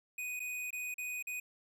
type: tone with dropouts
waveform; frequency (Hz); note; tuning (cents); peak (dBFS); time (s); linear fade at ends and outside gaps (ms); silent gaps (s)
square; 2489; D#7; 0; -38; 0.18-1.4; 5; 0.395-0.401 / 0.706-0.728 / 0.942-0.981 / 1.226-1.27
effects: none